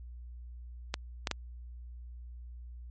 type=clicks; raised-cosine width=0.2 ms; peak=-13 dBFS; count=3; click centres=0.941 / 1.272 / 1.313 s; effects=added 60 Hz sine -43 dBFS peak until 2.9 s + MP3 32 kbps